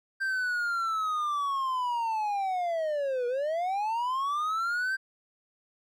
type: linear two-way sweep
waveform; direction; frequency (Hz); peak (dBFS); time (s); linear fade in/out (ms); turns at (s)
triangle; down then up; 1579 to 476.8 to 1579; -25; 0.2-4.97; 20; 3.27
effects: none